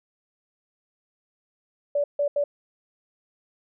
sine tone bursts at uneven times, 577 Hz, D5, 31 cents flat, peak -20 dBFS, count 3, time 1.95-2.04 / 2.19-2.28 / 2.36-2.44 s, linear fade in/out 5 ms, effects none

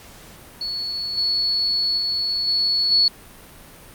sine tone with level steps, 4403 Hz, C#8, 13 cents flat, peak -24 / -18 / -20 / -17 / -13 dBFS, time 0.61-3.08 s, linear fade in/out 2 ms, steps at 1.17 / 1.97 / 2.47 / 2.91 s, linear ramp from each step 10 ms, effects pink hiss -44 dBFS RMS until 3.94 s + Opus 48 kbps

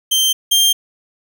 sawtooth tone pair in turn, 3136 / 3185 Hz, G7 / G7, 0 / +27 cents, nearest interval unison, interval 27 cents, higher second, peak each -9 / -7 dBFS, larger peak second, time 0.11-0.33 / 0.51-0.73 s, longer neither, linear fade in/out 10 ms, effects none

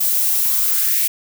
violet noise with high-pass filter sweep, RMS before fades -17 dBFS, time 0-1.08 s, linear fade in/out 10 ms, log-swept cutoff 440 to 2200 Hz, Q 3.5, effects none

